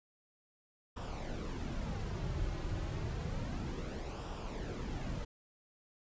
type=noise with flanger; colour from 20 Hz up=brown; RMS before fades=-39 dBFS; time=0.96-5.25 s; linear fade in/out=10 ms; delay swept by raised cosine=0.46 to 4.46 ms; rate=0.3 Hz; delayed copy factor=-0.55; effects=resampled to 16000 Hz